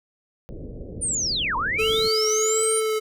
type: low-pass noise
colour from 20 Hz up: pink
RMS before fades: -36 dBFS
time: 0.49-2.08 s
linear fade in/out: 0 ms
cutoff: 560 Hz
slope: 48 dB/octave
type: linear two-way sweep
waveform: sine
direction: down then up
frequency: 9270 to 889 to 9270 Hz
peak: -22 dBFS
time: 1.01-2.81 s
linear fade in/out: 20 ms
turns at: 1.56 s
type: tone with vibrato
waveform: square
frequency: 437.4 Hz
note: A4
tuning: 10 cents flat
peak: -22 dBFS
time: 1.78-3 s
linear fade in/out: 20 ms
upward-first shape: sine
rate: 1.4 Hz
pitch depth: 19 cents each way
effects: none